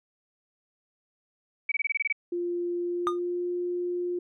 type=tone bursts; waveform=sine; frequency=2285 Hz; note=D7; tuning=48 cents flat; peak=-23 dBFS; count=9; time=1.69-2.126 s; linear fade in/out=5 ms; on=28 ms; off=23 ms
type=tone with pitch glide; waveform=sine; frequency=349.2 to 353.9 Hz; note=F4 to F4; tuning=0 to +23 cents; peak=-27 dBFS; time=2.32-4.19 s; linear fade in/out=5 ms; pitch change=+23 cents; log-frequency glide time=2.77-3.49 s
type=tone with exponential decay; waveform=triangle; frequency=1219 Hz; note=D#6; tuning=36 cents flat; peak=-18 dBFS; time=3.07-3.19 s; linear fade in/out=0 ms; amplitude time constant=25 ms
effects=none